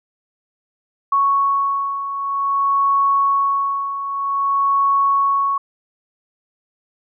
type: beating tone pair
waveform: sine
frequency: 1108.7 / 1109.22 Hz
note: C#6 / C#6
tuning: 0 / +1 cents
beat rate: 0.52 Hz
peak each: -22 / -16 dBFS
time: 1.12-5.58 s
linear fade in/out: 5 ms
effects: none